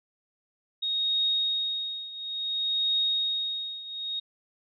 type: tone with tremolo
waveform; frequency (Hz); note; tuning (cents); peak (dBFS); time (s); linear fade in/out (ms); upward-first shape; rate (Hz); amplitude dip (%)
sine; 3740; A#7; +5; -22; 0.82-4.2; 10; triangle; 0.58; 85
effects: none